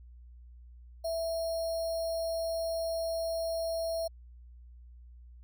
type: tone with sample-and-hold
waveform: sine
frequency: 659.3 Hz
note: E5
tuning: in tune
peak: -30 dBFS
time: 1.04-4.08 s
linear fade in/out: 10 ms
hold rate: 4900 Hz
effects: added 60 Hz sine -49 dBFS peak until 5.43 s